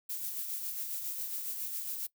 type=noise with tremolo; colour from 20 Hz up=violet; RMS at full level=-36 dBFS; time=0.09-2.07 s; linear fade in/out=10 ms; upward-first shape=sine; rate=7.3 Hz; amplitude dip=40%; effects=noise-tail reverb RT60 0.1 s tail -20 dB re dry